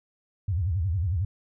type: tone with vibrato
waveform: sine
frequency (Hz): 88.9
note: F2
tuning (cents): +31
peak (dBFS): -23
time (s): 0.48-1.25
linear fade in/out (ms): 5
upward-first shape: sine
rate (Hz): 11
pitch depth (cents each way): 250
effects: none